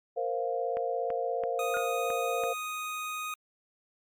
sine chord, Bb suspended second, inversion none, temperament equal, 466.2 / 523.3 / 698.5 Hz, Bb4 / C5 / F5, 0 / 0 / 0 cents, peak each -33 dBFS, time 0.16-2.54 s, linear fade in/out 20 ms
click train, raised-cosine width 0.5 ms, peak -26 dBFS, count 6, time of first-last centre 0.77-2.437 s, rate 3 Hz
25% pulse tone, 1245 Hz, D#6, 1 cent sharp, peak -30 dBFS, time 1.59-3.34 s, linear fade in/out 2 ms
sine tone with exponential decay, 1427 Hz, F6, 37 cents sharp, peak -29 dBFS, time 1.74-1.94 s, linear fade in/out 1 ms, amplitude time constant 43 ms
effects Opus 48 kbps

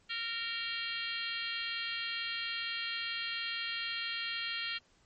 harmonic tone, 462.2 Hz, A#4, 15 cents flat, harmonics 3 / 4 / 5 / 6 / 7 / 8 / 9 / 10, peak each -44 / -42 / -43 / -41 / -40 / -52 / -42 / -53 dBFS, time 0.09-4.79 s, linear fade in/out 20 ms, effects pink hiss -68 dBFS RMS until 5.05 s + MP3 32 kbps

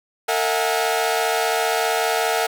sawtooth tone cluster, 453.9 / 648 / 723 / 823 Hz, A#4 / E5 / F#5 / G#5, -46 / -30 / -40 / -16 cents, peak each -20 / -21 / -19 / -23 dBFS, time 0.28-2.47 s, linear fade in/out 10 ms, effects none

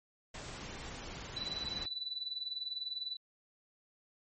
pink noise, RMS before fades -45 dBFS, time 0.34-1.86 s, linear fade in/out 5 ms
sine tone with tremolo, 3972 Hz, B7, 9 cents sharp, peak -34 dBFS, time 1.36-3.17 s, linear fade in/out 10 ms, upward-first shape sine, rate 20 Hz, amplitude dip 75%
effects low-pass 11000 Hz 12 dB/octave + MP3 32 kbps

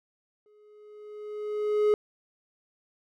triangle tone with exponential growth, 420.8 Hz, G#4, 23 cents sharp, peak -16 dBFS, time 0.46-1.94 s, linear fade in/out 1 ms, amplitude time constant 320 ms, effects none

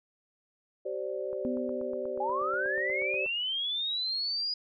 sine chord, G suspended fourth, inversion none, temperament equal with one note detuned, 384.8 / 523.3 / 587.3 Hz, G4 / C5 / D5, -32 / 0 / 0 cents, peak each -36 dBFS, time 0.85-3.26 s, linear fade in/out 10 ms
click train, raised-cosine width 1 ms, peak -34 dBFS, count 17, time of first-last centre 1.33-3.262 s, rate 8.28 Hz
sine tone with exponential decay, 250 Hz, B3, 21 cents sharp, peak -29 dBFS, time 1.45-3.06 s, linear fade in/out 0 ms, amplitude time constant 350 ms
sine linear sweep, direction up, 790 to 4935 Hz, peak -29 dBFS, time 2.2-4.54 s, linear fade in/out 5 ms
effects none

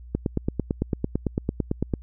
click train, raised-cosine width 3 ms, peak -10 dBFS, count 17, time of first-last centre 0.15-1.938 s, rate 8.95 Hz, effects added 60 Hz sine -40 dBFS peak until 2.02 s

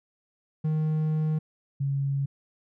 triangle / sine tone pair in turn, 155.56 / 138.59 Hz, D#3 / C#3, 0 / 0 cents, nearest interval major second, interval 200 cents, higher first, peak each -21 / -24 dBFS, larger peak first, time 0.64-1.39 / 1.8-2.26 s, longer first, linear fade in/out 10 ms, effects none

